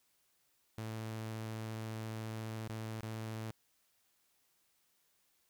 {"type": "tone with dropouts", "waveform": "sawtooth", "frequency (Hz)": 110.7, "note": "A2", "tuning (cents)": 11, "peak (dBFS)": -36, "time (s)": [0.78, 3.51], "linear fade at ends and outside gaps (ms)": 0, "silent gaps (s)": [[2.678, 2.695], [3.007, 3.03]], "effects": ["white hiss -75 dBFS RMS until 5.49 s"]}